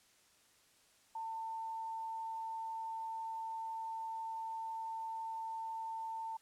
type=tone; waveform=sine; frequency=897 Hz; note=A5; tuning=33 cents sharp; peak=-39 dBFS; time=1.15-6.37 s; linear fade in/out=5 ms; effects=white hiss -68 dBFS RMS until 6.41 s + low-pass 10000 Hz 12 dB/octave